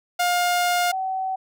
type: tone pair in turn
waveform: sawtooth / sine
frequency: 709 / 759.2 Hz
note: F5 / F#5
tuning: +26 / +44 cents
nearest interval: minor second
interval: 118 cents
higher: second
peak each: -15 / -23 dBFS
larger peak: first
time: 0.19-0.92 / 0.92-1.36 s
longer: first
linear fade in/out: 10 ms
effects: none

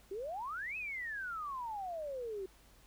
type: exponential two-way sweep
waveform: sine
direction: up then down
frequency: 370 to 2609 to 370 Hz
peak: -38 dBFS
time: 0.11-2.46 s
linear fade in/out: 5 ms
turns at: 0.77 s
effects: added 50 Hz sine -63 dBFS peak until 2.86 s + pink hiss -64 dBFS RMS until 2.86 s

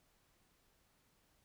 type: silence
effects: pink hiss -74 dBFS RMS until 1.44 s

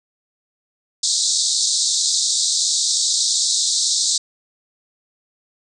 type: band-pass noise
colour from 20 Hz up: pink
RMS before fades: -19 dBFS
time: 1.03-4.18 s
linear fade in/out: 5 ms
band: 3700 to 8500 Hz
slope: 96 dB/octave
effects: none

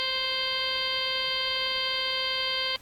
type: harmonic tone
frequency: 523.3 Hz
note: C5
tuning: in tune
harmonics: 1 / 2 / 3 / 4 / 5 / 6 / 7 / 8 / 9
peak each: -38 / -37 / -39 / -34 / -39 / -30 / -37 / -36 / -34 dBFS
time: 0-2.76 s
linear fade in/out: 0 ms
effects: pink hiss -54 dBFS RMS until 2.81 s + AAC 64 kbps

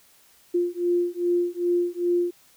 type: beating tone pair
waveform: sine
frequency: 349.2 / 351.7 Hz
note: F4 / F4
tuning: 0 / +12 cents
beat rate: 2.5 Hz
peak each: -24 dBFS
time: 0.54-2.31 s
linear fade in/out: 10 ms
effects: white hiss -57 dBFS RMS until 2.56 s

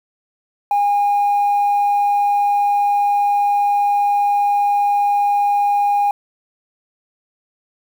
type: tone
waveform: sine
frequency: 815 Hz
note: G#5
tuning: 33 cents flat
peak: -11 dBFS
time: 0.71-6.11 s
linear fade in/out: 2 ms
effects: tanh soft clip ceiling -11 dBFS + 7-bit

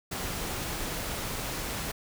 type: noise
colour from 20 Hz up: pink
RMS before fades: -34 dBFS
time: 0.11-1.92 s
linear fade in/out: 10 ms
effects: none

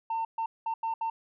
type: tone bursts at uneven times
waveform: sine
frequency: 904 Hz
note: A5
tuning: 47 cents sharp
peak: -26 dBFS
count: 5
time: 0.1-0.25 / 0.38-0.46 / 0.66-0.74 / 0.83-0.94 / 1.01-1.1 s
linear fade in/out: 5 ms
effects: tanh soft clip ceiling -26 dBFS

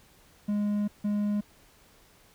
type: tone pair in turn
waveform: triangle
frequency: 206.8 / 206.8 Hz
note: G#3 / G#3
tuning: -7 / -7 cents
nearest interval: unison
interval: 0 cents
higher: neither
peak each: -23 dBFS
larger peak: neither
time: 0.48-0.88 / 1.04-1.41 s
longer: first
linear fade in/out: 10 ms
effects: pink hiss -59 dBFS RMS until 2.34 s

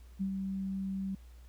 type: tone with ADSR envelope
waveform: sine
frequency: 192.8 Hz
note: G3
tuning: 28 cents flat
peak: -29 dBFS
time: 0.19-1.15 s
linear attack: 25 ms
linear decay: 87 ms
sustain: -4 dB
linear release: 4 ms
effects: added 60 Hz sine -50 dBFS peak until 1.48 s + pink hiss -66 dBFS RMS until 1.48 s

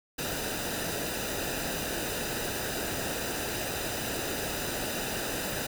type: noise with comb filter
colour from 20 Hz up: pink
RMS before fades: -33 dBFS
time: 0.18-5.67 s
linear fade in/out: 10 ms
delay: 0.91 ms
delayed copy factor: -0.6
effects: none

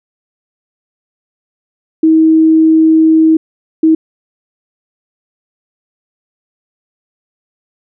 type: tone bursts at uneven times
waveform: sine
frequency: 319.1 Hz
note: D#4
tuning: 44 cents sharp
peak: -4 dBFS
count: 2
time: 2.03-3.37 / 3.83-3.95 s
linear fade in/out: 5 ms
effects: none

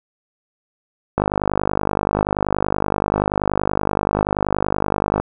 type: click train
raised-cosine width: 1 ms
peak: -3 dBFS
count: 204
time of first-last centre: 1.18-5.2 s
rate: 50.5 Hz
effects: none

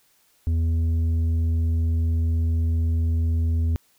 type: tone with tanh clipping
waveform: sine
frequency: 82.1 Hz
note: E2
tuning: 6 cents flat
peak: -20 dBFS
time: 0.47-3.76 s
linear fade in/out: 0 ms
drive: 6 dB
effects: white hiss -62 dBFS RMS until 3.98 s

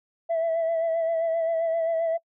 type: tone with vibrato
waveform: sine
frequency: 659.3 Hz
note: E5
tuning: in tune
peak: -20 dBFS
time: 0.29-2.18 s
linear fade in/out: 20 ms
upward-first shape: sine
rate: 7.6 Hz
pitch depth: 32 cents each way
effects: noise-tail reverb RT60 0.1 s tail -24 dB re dry + tanh soft clip ceiling -20 dBFS

